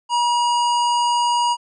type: harmonic tone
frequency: 958 Hz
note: A#5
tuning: 47 cents sharp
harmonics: 1 / 3 / 5 / 7 / 9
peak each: -16 / -26 / -30 / -33 / -35 dBFS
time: 0.09-1.57 s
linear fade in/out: 50 ms
effects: none